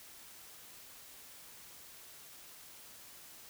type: silence
effects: white hiss -54 dBFS RMS until 3.49 s